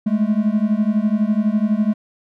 triangle beating tone pair, 206.7 / 218.7 Hz, G#3 / A3, -8 / -10 cents, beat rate 12 Hz, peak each -16 / -16 dBFS, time 0.06-1.94 s, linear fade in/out 10 ms, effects none

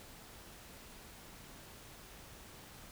silence, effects pink hiss -54 dBFS RMS until 2.91 s

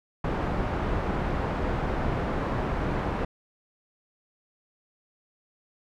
pink low-pass noise, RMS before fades -28 dBFS, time 0.24-3.25 s, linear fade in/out 5 ms, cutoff 1300 Hz, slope 12 dB/octave, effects none

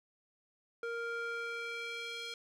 square tone with band-pass filter sweep, 466.2 Hz, A#4, in tune, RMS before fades -40 dBFS, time 0.83-2.34 s, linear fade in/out 2 ms, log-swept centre 1000 to 3600 Hz, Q 1.7, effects none

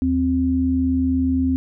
sine tone pair together, 77.77 / 261.6 Hz, D#2 / C4, 0 / 0 cents, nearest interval octave + major sixth, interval 2100 cents, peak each -23 / -17 dBFS, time 0.02-1.56 s, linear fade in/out 0 ms, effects none

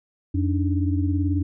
sine tone cluster, 88.9 / 285.5 / 303.9 Hz, F2 / D4 / D#4, +31 / -49 / -41 cents, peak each -21 / -25 / -29 dBFS, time 0.34-1.43 s, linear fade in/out 10 ms, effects none

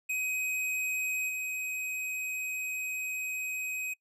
square tone with level steps, 2521 Hz, D#7, 22 cents sharp, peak -30 / -33 dBFS, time 0.09-3.94 s, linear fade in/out 10 ms, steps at 1.28 s, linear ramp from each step 20 ms, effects noise-tail reverb RT60 0.1 s tail -24 dB re dry + resampled to 32000 Hz

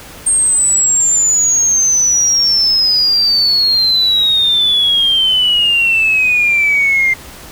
sine exponential sweep, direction down, 8640 to 2093 Hz, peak -8 dBFS, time 0.26-7.14 s, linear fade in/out 10 ms, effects tanh soft clip ceiling -4 dBFS + pink hiss -34 dBFS RMS until 7.51 s

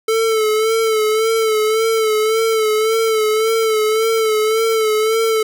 square tone with vibrato, 440 Hz, A4, in tune, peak -14 dBFS, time 0.08-5.43 s, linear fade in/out 5 ms, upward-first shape sine, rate 1.8 Hz, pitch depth 44 cents each way, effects none

